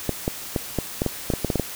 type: clicks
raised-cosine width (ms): 2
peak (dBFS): -8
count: 12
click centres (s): 0.093 / 0.279 / 0.562 / 0.787 / 1.019 / 1.063 / 1.302 / 1.337 / 1.447 / 1.502 / 1.557 / 1.597
effects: white hiss -35 dBFS RMS until 1.75 s